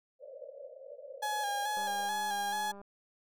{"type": "band-pass noise", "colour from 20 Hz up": "pink", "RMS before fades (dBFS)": -48, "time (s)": [0.19, 2.09], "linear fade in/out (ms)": 50, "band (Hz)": [510, 590], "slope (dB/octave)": 96}
{"type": "tone with vibrato", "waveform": "35% pulse", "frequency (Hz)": 828, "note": "G#5", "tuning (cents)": -5, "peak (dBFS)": -30, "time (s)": [1.22, 2.72], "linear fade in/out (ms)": 10, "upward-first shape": "square", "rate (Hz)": 2.3, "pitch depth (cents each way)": 32}
{"type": "click train", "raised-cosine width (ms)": 1, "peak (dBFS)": -37, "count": 210, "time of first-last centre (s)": [1.77, 2.815], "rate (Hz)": 200}
{"effects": []}